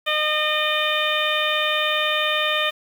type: harmonic tone with a mistuned harmonic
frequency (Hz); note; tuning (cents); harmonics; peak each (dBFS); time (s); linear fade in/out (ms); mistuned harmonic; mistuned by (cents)
610; D#5; -34; 1 / 2 / 3 / 4 / 5 / 6; -26 / -26 / -26 / -26 / -26 / -26; 0.06-2.71; 20; 6; -17
effects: 7-bit